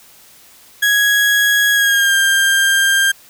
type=tone with pitch glide; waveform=35% pulse; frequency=1661.2 to 1593.5 Hz; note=G#6 to G6; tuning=0 to +28 cents; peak=-9 dBFS; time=0.82-3.12 s; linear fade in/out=10 ms; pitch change=-72 cents; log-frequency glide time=1.72-2.15 s; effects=white hiss -45 dBFS RMS until 3.29 s